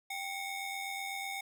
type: ring-modulated tone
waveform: 30% pulse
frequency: 1480 Hz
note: F#6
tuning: in tune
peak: -31 dBFS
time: 0.1-1.41 s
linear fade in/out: 5 ms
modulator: 696 Hz
effects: none